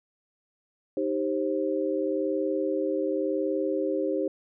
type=chord; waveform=sine; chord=C minor; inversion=first; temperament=equal with one note detuned; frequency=311.1 / 392 / 530.9 Hz; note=Eb4 / G4 / C5; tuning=0 / 0 / +25 cents; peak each=-29 dBFS; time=0.97-4.28 s; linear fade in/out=2 ms; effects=none